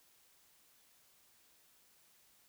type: silence
effects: white hiss -68 dBFS RMS until 2.48 s